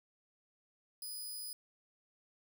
10% pulse tone, 4978 Hz, D#8, in tune, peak -35 dBFS, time 1.02-1.53 s, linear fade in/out 2 ms, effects none

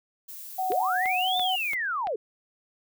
violet noise, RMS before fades -41 dBFS, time 0.28-1.75 s, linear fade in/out 10 ms
sine tone with vibrato, 740 Hz, F#5, in tune, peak -25 dBFS, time 0.58-1.56 s, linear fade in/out 10 ms, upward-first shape square, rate 4.6 Hz, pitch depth 18 cents each way
sine linear two-way sweep, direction up then down, 334.5 to 3603 to 388.9 Hz, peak -26 dBFS, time 0.7-2.16 s, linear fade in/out 5 ms, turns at 1.38 s
click train, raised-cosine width 0.3 ms, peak -21 dBFS, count 5, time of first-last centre 0.72-2.071 s, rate 2.96 Hz
effects none

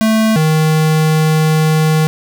square tone pair in turn, 220 / 156.65 Hz, A3 / D#3, 0 / +12 cents, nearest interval tritone, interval 588 cents, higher first, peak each -10 dBFS, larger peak neither, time 0.01-0.36 / 0.36-2.07 s, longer second, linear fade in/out 0 ms, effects none

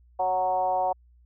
sine tone with frequency modulation, 739 Hz, F#5, 2 cents flat, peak -22 dBFS, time 0.19-0.93 s, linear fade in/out 10 ms, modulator 184 Hz, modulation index 0.95, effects added 60 Hz sine -54 dBFS peak until 1.25 s

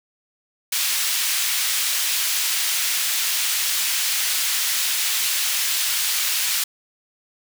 pink high-pass noise, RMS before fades -22 dBFS, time 0.72-6.64 s, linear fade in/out 5 ms, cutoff 2600 Hz, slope 12 dB/octave, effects none

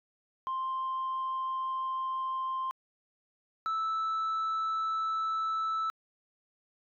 sine tone pair in turn, 1049 / 1313.7 Hz, C6 / E6, +4 / -6 cents, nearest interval major third, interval 390 cents, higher second, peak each -29 / -26 dBFS, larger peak second, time 0.47-2.71 / 3.66-5.9 s, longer neither, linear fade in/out 0 ms, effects tanh soft clip ceiling -28 dBFS

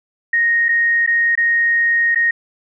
sine tone with dropouts, 1864.7 Hz, A#6, in tune, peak -12 dBFS, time 0.33-2.31 s, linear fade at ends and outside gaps 5 ms, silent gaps 0.685-0.689 / 1.064-1.074 / 1.354-1.375 / 2.148-2.157 s, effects none

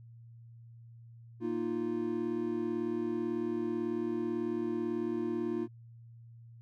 triangle chord, Bb suspended fourth, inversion none, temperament equal, 233.1 / 311.1 / 349.2 Hz, Bb3 / Eb4 / F4, 0 / 0 / 0 cents, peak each -35 / -35 / -32 dBFS, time 1.4-5.68 s, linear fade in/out 50 ms, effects added 116 Hz sine -50 dBFS peak until 6.61 s

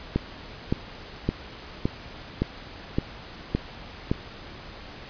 click train, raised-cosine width 3 ms, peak -9 dBFS, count 8, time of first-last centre 0.16-4.115 s, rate 1.77 Hz, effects pink hiss -42 dBFS RMS until 5.09 s + resampled to 11025 Hz

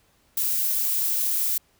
violet noise, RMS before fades -24 dBFS, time 0.37-1.58 s, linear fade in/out 5 ms, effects pink hiss -63 dBFS RMS until 1.79 s

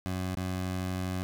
20% pulse tone with dropouts, 92.4 Hz, F#2, 2 cents flat, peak -26 dBFS, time 0.06-1.23 s, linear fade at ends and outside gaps 0 ms, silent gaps 0.351-0.371 s, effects none

